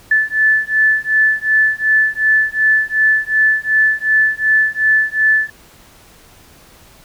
sine beating tone pair, 1744 / 1746.7 Hz, A6 / A6, -16 / -13 cents, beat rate 2.7 Hz, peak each -14 dBFS, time 0.11-5.5 s, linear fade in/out 5 ms, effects pink hiss -45 dBFS RMS until 7.04 s

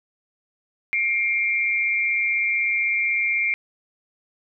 sine tone pair together, 2133 / 2349 Hz, C7 / D7, +33 / 0 cents, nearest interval major second, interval 167 cents, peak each -22 / -22 dBFS, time 0.93-3.54 s, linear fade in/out 0 ms, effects none

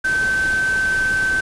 sine tone in noise, 1540 Hz, G6, 31 cents flat, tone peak -16 dBFS, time 0.04-1.41 s, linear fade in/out 10 ms, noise pink, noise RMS -30 dBFS, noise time 0.04-1.41 s, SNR +11 dB, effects resampled to 24000 Hz

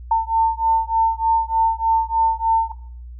sine beating tone pair, 899 / 902.3 Hz, A5 / A5, +37 / +43 cents, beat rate 3.3 Hz, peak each -18 dBFS, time 0.11-2.72 s, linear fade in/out 5 ms, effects noise-tail reverb RT60 0.5 s tail -17 dB re dry + added 60 Hz sine -33 dBFS peak until 3.19 s

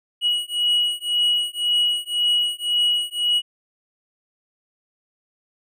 triangle beating tone pair, 2912 / 2913.9 Hz, F#7 / F#7, -28 / -27 cents, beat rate 1.9 Hz, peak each -20 dBFS, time 0.21-3.42 s, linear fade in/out 50 ms, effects none

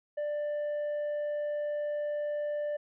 triangle tone with tanh clipping, 591 Hz, D5, 11 cents sharp, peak -31 dBFS, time 0.17-2.77 s, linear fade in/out 10 ms, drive 8 dB, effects none

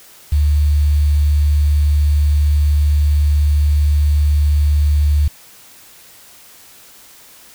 sine tone with quantisation, 73.7 Hz, D2, 7 cents sharp, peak -10 dBFS, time 0.32-5.28 s, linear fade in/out 5 ms, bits 6, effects white hiss -43 dBFS RMS until 7.54 s

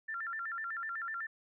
sine tone with vibrato, 1564 Hz, G6, 4 cents flat, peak -36 dBFS, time 0.08-1.27 s, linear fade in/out 10 ms, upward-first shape square, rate 8 Hz, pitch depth 220 cents each way, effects none

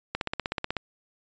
click train, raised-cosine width 0.3 ms, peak -12 dBFS, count 11, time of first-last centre 0.15-0.767 s, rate 16.2 Hz, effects resampled to 16000 Hz

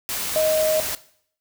sine tone in noise, 625 Hz, D#5, 8 cents sharp, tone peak -17 dBFS, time 0.36-0.8 s, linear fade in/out 0 ms, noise white, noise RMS -27 dBFS, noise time 0.09-0.95 s, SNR +7 dB, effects noise-tail reverb RT60 0.6 s tail -17 dB re dry

